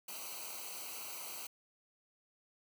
white noise with comb filter, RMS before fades -45 dBFS, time 0.08-1.47 s, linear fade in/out 5 ms, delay 0.57 ms, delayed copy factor -0.85, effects none

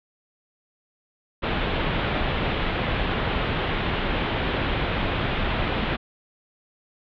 pink low-pass noise, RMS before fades -25 dBFS, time 1.42-5.97 s, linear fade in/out 20 ms, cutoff 3600 Hz, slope 48 dB/octave, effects none

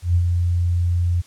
sine tone with ADSR envelope, 87.31 Hz, F2, in tune, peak -12 dBFS, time 0.02-1.22 s, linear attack 130 ms, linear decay 70 ms, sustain -4 dB, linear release 19 ms, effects white hiss -50 dBFS RMS until 1.26 s + low-pass 9000 Hz 12 dB/octave

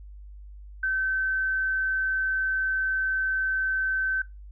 sine tone, 1538 Hz, G6, 33 cents flat, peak -23 dBFS, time 0.83-4.22 s, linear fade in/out 5 ms, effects noise-tail reverb RT60 0.2 s tail -18 dB re dry + added 50 Hz sine -41 dBFS peak until 4.51 s

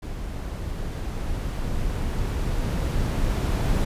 brown noise with level ramp, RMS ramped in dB -32 to -21 dBFS, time 0.02-3.85 s, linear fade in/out 10 ms, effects resampled to 32000 Hz

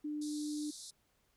sine tone, 298.9 Hz, D4, 31 cents sharp, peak -36 dBFS, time 0.04-0.71 s, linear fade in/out 10 ms
pink band-pass noise, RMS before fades -50 dBFS, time 0.21-0.91 s, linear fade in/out 10 ms, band 3700 to 11000 Hz, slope 96 dB/octave
effects pink hiss -75 dBFS RMS until 1.36 s

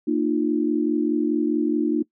sine chord, Bb suspended fourth, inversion none, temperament equal with one note detuned, 233.1 / 304.4 / 349.2 Hz, Bb3 / Eb4 / F4, 0 / -38 / 0 cents, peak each -25 / -21 / -25 dBFS, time 0.07-2.03 s, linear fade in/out 10 ms, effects noise-tail reverb RT60 0.1 s tail -22 dB re dry

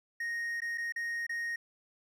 triangle tone with dropouts, 1864.7 Hz, A#6, in tune, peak -31 dBFS, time 0.2-1.56 s, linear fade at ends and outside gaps 5 ms, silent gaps 0.605-0.618 / 0.776-0.78 / 0.923-0.96 / 1.267-1.293 s, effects none

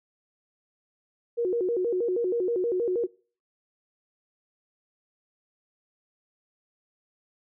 sine tone with vibrato, 415.3 Hz, G#4, in tune, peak -23 dBFS, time 1.37-3.07 s, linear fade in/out 20 ms, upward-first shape square, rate 6.3 Hz, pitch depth 220 cents each way, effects noise-tail reverb RT60 0.4 s tail -23 dB re dry

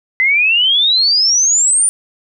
sine exponential sweep, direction up, 2019 to 9470 Hz, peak -9 dBFS, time 0.2-1.89 s, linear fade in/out 0 ms, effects none

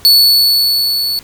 45% pulse tone with level ramp, 4435 Hz, C#8, in tune, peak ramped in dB -3 to -14 dBFS, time 0.05-1.19 s, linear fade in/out 0 ms, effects pink hiss -40 dBFS RMS until 1.23 s

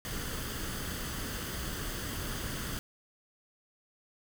pink noise with comb filter, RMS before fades -37 dBFS, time 0.05-2.79 s, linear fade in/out 0 ms, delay 0.63 ms, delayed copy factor +0.5, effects none

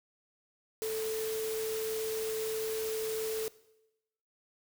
sine tone in noise, 440 Hz, A4, in tune, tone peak -32 dBFS, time 0.82-3.48 s, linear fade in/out 0 ms, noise white, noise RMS -41 dBFS, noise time 0.82-3.48 s, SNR +6 dB, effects noise-tail reverb RT60 0.9 s tail -19 dB re dry

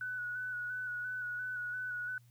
sine tone with vibrato, 1480 Hz, F#6, in tune, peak -36 dBFS, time 0.01-2.18 s, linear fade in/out 2 ms, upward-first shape square, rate 2.9 Hz, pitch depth 22 cents each way, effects added 120 Hz sine -59 dBFS peak until 2.3 s + white hiss -72 dBFS RMS until 2.3 s

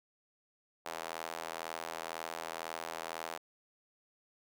square tone with high-pass filter, 41 Hz, E1, 9 cents flat, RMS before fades -42 dBFS, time 0.85-3.38 s, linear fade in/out 10 ms, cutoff 710 Hz, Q 1.3, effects none

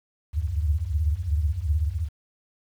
sine tone cluster, 68.3 / 73.4 / 76.2 / 92.2 Hz, C#2 / D2 / D#2 / F#2, -25 / 0 / -36 / -6 cents, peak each -32 / -27 / -25 / -29 dBFS, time 0.33-2.09 s, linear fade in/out 50 ms, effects 9-bit

